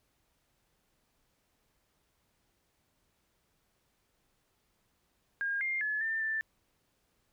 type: tone with pitch steps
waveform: sine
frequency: 1619 / 2114 / 1712 / 1791 / 1770 Hz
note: G#6 / C7 / A6 / A6 / A6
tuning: -45 / +17 / -48 / +30 / +10 cents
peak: -30 dBFS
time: 5.41-6.41 s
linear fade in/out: 0 ms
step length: 200 ms
effects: pink hiss -75 dBFS RMS until 7.32 s